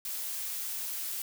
blue noise, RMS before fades -36 dBFS, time 0.05-1.22 s, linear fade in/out 2 ms, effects none

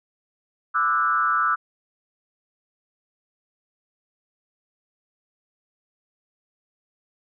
sine tone with frequency modulation, 1318.5 Hz, E6, in tune, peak -18 dBFS, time 0.74-1.56 s, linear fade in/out 20 ms, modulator 143 Hz, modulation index 1.1, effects none

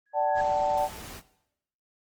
sine tone with exponential growth, 1667 Hz, G#6, 6 cents sharp, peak -29 dBFS, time 0.06-0.41 s, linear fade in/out 5 ms, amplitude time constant 76 ms
sine chord, D major, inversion none, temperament equal with one note detuned, 587.3 / 759.5 / 880 Hz, D5 / F#5 / A5, 0 / +45 / 0 cents, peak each -27 dBFS, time 0.13-0.89 s, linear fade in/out 50 ms
pink noise, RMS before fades -42 dBFS, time 0.34-1.22 s, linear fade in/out 50 ms
effects noise-tail reverb RT60 0.8 s tail -17 dB re dry + Opus 24 kbps

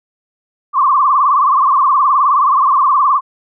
sine tone with vibrato, 1108.7 Hz, C#6, in tune, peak -8 dBFS, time 0.73-3.21 s, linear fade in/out 50 ms, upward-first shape triangle, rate 19 Hz, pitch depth 160 cents each way, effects none

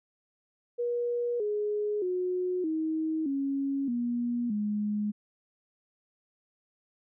sine tone with pitch steps, 480 / 417.9 / 363.8 / 316.7 / 275.7 / 240 / 208.9 Hz, B4 / G#4 / F#4 / D#4 / C#4 / B3 / G#3, -49 / +11 / -29 / +31 / -9 / -49 / +10 cents, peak -27 dBFS, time 0.78-5.12 s, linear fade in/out 20 ms, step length 620 ms, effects none

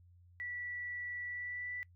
sine tone with pitch glide, 1954 to 1973.3 Hz, B6 to B6, -19 to -2 cents, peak -39 dBFS, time 0.4-1.83 s, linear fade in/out 0 ms, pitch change +17 cents, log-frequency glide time 1.25-1.72 s, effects noise-tail reverb RT60 0.1 s tail -23 dB re dry + added 88 Hz sine -59 dBFS peak until 1.95 s

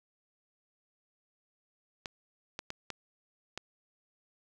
clicks, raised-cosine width 0.2 ms, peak -20 dBFS, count 5, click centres 2.058 / 2.591 / 2.704 / 2.903 / 3.576 s, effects 9-bit

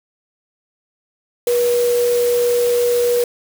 sine tone in noise, 482.4 Hz, B4, 41 cents flat, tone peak -13 dBFS, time 1.47-3.24 s, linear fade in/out 2 ms, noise white, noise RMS -28 dBFS, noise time 1.47-3.24 s, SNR +12 dB, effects none

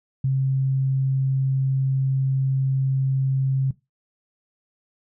sine tone, 133.8 Hz, C3, 39 cents sharp, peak -18 dBFS, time 0.24-3.71 s, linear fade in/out 5 ms, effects noise-tail reverb RT60 0.2 s tail -18 dB re dry

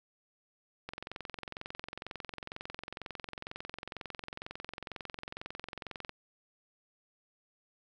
click train, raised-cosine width 0.3 ms, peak -24 dBFS, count 116, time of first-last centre 0.89-6.094 s, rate 22.1 Hz, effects none

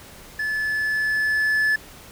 triangle tone with level ramp, 1730 Hz, A6, 30 cents flat, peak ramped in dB -21 to -15 dBFS, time 0.39-1.76 s, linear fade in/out 5 ms, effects pink hiss -44 dBFS RMS until 2.11 s

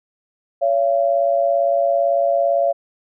sine tone pair together, 563 / 680.8 Hz, C#5 / F5, +27 / -44 cents, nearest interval minor third, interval 329 cents, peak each -17 dBFS, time 0.61-2.73 s, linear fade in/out 20 ms, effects none

